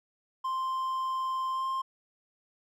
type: tone with pitch glide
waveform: triangle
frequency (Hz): 1046.5 to 1056.8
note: C6 to C6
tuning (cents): 0 to +17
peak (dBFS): -27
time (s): 0.44-1.82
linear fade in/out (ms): 10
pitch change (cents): +17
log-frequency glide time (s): 1.51-1.68
effects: none

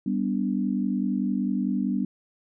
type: chord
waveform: sine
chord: G major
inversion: none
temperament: equal with one note detuned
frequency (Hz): 196 / 246.9 / 291.6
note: G3 / B3 / D4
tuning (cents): 0 / 0 / -12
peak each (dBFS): -26 / -27 / -30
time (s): 0.06-2.05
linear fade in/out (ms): 5
effects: none

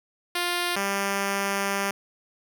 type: tone pair in turn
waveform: 5% pulse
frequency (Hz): 351.3 / 198.07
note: F4 / G3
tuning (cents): +10 / +18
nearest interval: minor seventh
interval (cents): 992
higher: first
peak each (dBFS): -13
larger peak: neither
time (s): 0.35-0.76 / 0.76-1.91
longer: second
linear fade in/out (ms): 5
effects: none

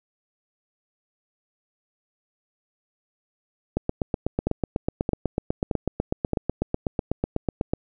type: two click trains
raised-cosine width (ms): 2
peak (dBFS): -9 / -9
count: 4 / 33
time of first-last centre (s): 4.47-6.333 / 3.77-7.735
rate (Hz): 1.61 / 8.07
effects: none

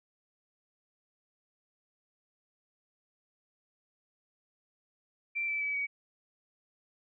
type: tone with pitch steps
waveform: sine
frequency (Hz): 2349 / 2319 / 2290 / 2261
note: D7 / D7 / D7 / C#7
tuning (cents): 0 / -22 / -44 / +34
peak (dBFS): -30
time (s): 5.35-5.87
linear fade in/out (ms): 20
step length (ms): 130
effects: none

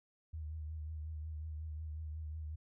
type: tone with vibrato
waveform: sine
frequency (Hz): 77.78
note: D#2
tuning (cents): 0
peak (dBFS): -40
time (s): 0.33-2.56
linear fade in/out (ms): 10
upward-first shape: triangle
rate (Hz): 5.5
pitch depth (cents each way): 53
effects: none

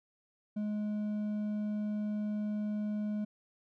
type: tone with hard clipping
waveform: triangle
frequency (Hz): 210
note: G#3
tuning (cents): +19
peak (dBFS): -33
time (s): 0.56-3.25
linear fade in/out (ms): 10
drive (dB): 7
effects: none

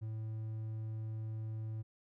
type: tone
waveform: triangle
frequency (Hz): 110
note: A2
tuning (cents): 0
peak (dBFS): -36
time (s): 0.01-1.83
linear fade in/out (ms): 20
effects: none

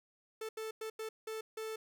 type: tone bursts at uneven times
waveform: 45% pulse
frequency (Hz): 440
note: A4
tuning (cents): 0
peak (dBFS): -39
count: 6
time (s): 0.41-0.49 / 0.57-0.71 / 0.81-0.9 / 0.99-1.09 / 1.27-1.41 / 1.57-1.76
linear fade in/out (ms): 5
effects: none

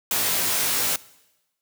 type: noise with comb filter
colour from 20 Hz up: white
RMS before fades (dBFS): -23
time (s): 0.11-0.96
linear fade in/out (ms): 2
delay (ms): 18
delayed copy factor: +0.9
effects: noise-tail reverb RT60 1.0 s tail -21 dB re dry + high-pass 100 Hz 12 dB/octave

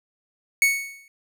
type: tone with exponential decay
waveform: 45% pulse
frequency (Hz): 2217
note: C#7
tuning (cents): 0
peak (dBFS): -13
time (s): 0.62-1.08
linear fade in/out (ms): 1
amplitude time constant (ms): 100
effects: none

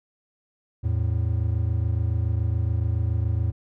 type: tone pair together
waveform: triangle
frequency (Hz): 82.41 / 109.5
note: E2 / A2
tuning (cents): 0 / -8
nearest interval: perfect fourth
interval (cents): 492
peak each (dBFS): -22 / -22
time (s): 0.83-3.52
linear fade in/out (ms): 20
effects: none

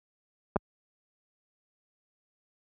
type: clicks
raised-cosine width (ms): 1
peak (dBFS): -12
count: 2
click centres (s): 0.56 / 0.565
effects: high-pass 60 Hz 12 dB/octave

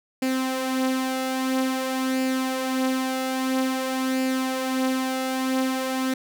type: tone with flanger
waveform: sawtooth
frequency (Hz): 260.9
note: C4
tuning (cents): -5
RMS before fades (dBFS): -25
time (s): 0.22-6.14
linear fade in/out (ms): 5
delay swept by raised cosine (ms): 0.41 to 5.31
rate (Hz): 0.5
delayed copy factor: +0.5
effects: none

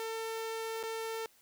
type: tone with dropouts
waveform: sawtooth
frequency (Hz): 448.7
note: A4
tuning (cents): +34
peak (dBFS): -32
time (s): 0-1.26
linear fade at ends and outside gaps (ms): 1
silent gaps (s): 0.83-0.836
effects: white hiss -65 dBFS RMS until 1.41 s

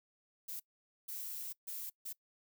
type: noise bursts at uneven times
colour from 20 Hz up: violet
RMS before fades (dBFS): -43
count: 4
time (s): 0.48-0.6 / 1.08-1.53 / 1.67-1.9 / 2.05-2.13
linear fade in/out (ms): 10
effects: noise-tail reverb RT60 0.1 s tail -22 dB re dry

